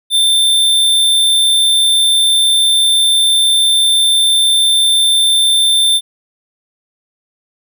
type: tone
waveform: square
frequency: 3567 Hz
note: A7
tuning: 23 cents sharp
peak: -9 dBFS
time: 0.1-6.01 s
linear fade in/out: 50 ms
effects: none